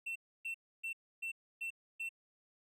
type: tone bursts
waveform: triangle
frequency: 2697 Hz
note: E7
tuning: 39 cents sharp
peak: -36 dBFS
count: 6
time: 0.06-2.092 s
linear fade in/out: 10 ms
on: 97 ms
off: 290 ms
effects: none